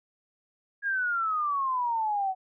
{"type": "exponential sweep", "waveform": "sine", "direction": "down", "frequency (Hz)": [1654, 743], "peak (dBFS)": -25, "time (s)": [0.82, 2.35], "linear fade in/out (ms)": 50, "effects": []}